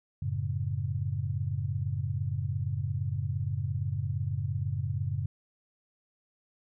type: chord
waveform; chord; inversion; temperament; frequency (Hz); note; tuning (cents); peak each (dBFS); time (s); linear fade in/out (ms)
sine; F# minor; none; equal; 92.5 / 110 / 138.59; F#2 / A2 / C#3; 0 / 0 / 0; -33; 0.22-5.26; 5
effects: none